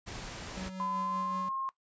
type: noise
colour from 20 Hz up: pink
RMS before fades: -42 dBFS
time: 0.06-0.7 s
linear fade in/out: 20 ms
type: tone with tremolo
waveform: square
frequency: 187.7 Hz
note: F#3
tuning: 25 cents sharp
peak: -38 dBFS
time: 0.57-1.49 s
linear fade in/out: 5 ms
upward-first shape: sine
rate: 5.3 Hz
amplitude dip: 35%
type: tone with pitch glide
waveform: sine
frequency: 1014 to 1069.3 Hz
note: B5 to C6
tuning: +45 to +37 cents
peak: -32 dBFS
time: 0.8-1.69 s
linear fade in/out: 0 ms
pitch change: +92 cents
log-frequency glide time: 0.95-1.4 s
effects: noise-tail reverb RT60 0.1 s tail -18 dB re dry + resampled to 16000 Hz